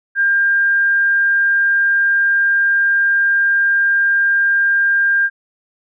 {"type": "tone", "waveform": "sine", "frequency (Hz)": 1600, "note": "G6", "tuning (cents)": 35, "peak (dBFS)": -11, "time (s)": [0.15, 5.3], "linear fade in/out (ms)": 50, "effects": []}